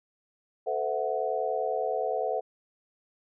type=chord; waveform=sine; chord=F# half-diminished seventh; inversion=first; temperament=equal with one note detuned; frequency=440 / 509.8 / 659.3 / 740 Hz; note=A4 / C5 / E5 / F#5; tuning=0 / -45 / 0 / 0 cents; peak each=-32 dBFS; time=0.66-2.41 s; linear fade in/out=20 ms; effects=none